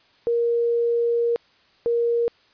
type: tone pair in turn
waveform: sine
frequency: 470 / 470 Hz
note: A#4 / A#4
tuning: +14 / +14 cents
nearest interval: unison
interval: 0 cents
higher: neither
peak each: -18 dBFS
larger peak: neither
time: 0.27-1.36 / 1.86-2.28 s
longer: first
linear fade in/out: 0 ms
effects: white hiss -58 dBFS RMS until 2.53 s + resampled to 11025 Hz